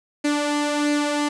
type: tone with flanger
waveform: sawtooth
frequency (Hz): 293.7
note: D4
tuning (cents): 0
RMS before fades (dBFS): -22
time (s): 0.24-1.29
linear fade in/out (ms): 10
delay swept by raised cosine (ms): 0.44 to 2.44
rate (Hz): 1.5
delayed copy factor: +0.5
effects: resampled to 22050 Hz + 7-bit